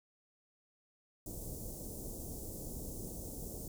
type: band-stop noise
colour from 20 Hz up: pink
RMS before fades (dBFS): -44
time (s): 1.26-3.68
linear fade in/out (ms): 2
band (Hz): 570 to 6900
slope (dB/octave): 24
effects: none